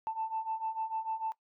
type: beating tone pair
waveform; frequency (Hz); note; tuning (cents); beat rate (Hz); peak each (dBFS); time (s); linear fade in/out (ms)
sine; 882 / 888.7; A5 / A5; +4 / +17; 6.7; -37 / -34; 0.07-1.32; 0
effects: noise-tail reverb RT60 0.1 s tail -19 dB re dry + tanh soft clip ceiling -25 dBFS